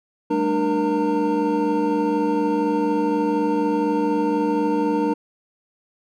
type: tone cluster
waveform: triangle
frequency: 197.9 / 222 / 299.6 / 471.5 / 912 Hz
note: G3 / A3 / D4 / A#4 / A#5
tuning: +17 / +16 / +35 / +20 / -38 cents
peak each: -27 / -27 / -19 / -22 / -24 dBFS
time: 0.3-5.14 s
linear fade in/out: 10 ms
effects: none